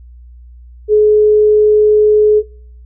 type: tone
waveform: sine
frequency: 423.9 Hz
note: G#4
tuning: 35 cents sharp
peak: -5 dBFS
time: 0.88-2.43 s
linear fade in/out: 50 ms
effects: noise-tail reverb RT60 0.6 s tail -23 dB re dry + added 60 Hz sine -34 dBFS peak until 2.85 s